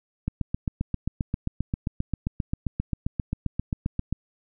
click train, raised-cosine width 5 ms, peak -13 dBFS, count 30, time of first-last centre 0.28-4.126 s, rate 7.54 Hz, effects none

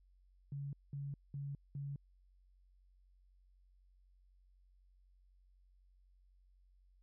sine tone bursts, 140.7 Hz, C#3, 26 cents sharp, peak -40 dBFS, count 4, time 0.52-1.96 s, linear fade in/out 2 ms, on 210 ms, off 200 ms, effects added 46 Hz sine -65 dBFS peak until 7.02 s

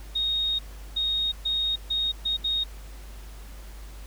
sine tone bursts at uneven times, 3729 Hz, A#7, in tune, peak -23 dBFS, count 6, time 0.15-0.59 / 0.96-1.32 / 1.45-1.76 / 1.9-2.12 / 2.25-2.37 / 2.44-2.64 s, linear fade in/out 10 ms, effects added 50 Hz sine -39 dBFS peak until 4.06 s + pink hiss -50 dBFS RMS until 4.06 s

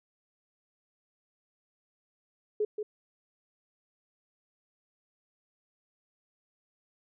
sine tone with echo, 422.8 Hz, G#4, 31 cents sharp, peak -25 dBFS, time 2.6-2.65 s, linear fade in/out 5 ms, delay 180 ms, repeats 1, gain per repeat -6 dB, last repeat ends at 2.83 s, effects none

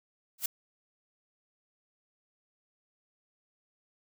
blue noise with exponential growth, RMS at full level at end -24 dBFS, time 0.38-0.46 s, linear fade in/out 5 ms, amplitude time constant 17 ms, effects none

